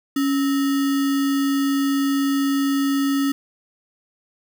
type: tone with sample-and-hold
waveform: sine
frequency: 277.2 Hz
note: C#4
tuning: in tune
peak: -17 dBFS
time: 0.16-3.32 s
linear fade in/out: 5 ms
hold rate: 1575 Hz
effects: none